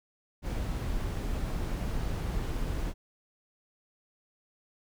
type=noise; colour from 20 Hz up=brown; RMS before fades=-32 dBFS; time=0.42-2.94 s; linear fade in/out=50 ms; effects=none